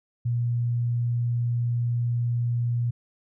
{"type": "tone", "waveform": "sine", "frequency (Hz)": 119.5, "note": "A#2", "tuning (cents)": 43, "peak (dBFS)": -22, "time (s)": [0.25, 2.91], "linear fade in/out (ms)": 10, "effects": []}